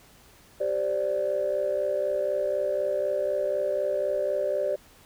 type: chord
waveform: sine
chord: G suspended fourth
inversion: none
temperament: equal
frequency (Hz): 392 / 523.3 / 587.3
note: G4 / C5 / D5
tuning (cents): 0 / 0 / 0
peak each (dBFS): -31 / -29 / -25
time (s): 0.6-4.76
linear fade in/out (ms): 10
effects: tanh soft clip ceiling -17 dBFS + pink hiss -55 dBFS RMS until 5.05 s